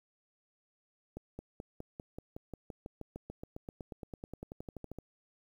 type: accelerating click train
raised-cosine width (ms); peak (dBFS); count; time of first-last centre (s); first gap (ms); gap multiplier
2; -29; 30; 1.17-4.986; 220; 0.96
effects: 10-bit